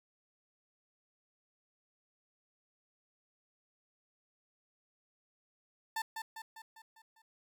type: tone with echo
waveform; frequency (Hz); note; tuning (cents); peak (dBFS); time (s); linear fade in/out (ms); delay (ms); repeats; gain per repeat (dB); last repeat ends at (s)
30% pulse; 890; A5; +20; -31; 5.96-6.02; 5; 200; 6; -5; 7.22
effects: none